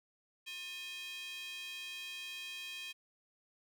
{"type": "tone with high-pass filter", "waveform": "square", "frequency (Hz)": 357.4, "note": "F4", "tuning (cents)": 40, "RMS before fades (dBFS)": -45, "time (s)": [0.46, 2.93], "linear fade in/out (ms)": 20, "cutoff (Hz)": 2800, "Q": 6.2, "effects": []}